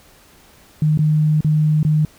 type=tone with dropouts; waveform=sine; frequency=153.3 Hz; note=D#3; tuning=25 cents flat; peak=-12 dBFS; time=0.82-2.05 s; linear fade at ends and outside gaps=2 ms; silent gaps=0.975-0.99 / 1.407-1.446 / 1.83-1.849 s; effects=pink hiss -49 dBFS RMS until 2.18 s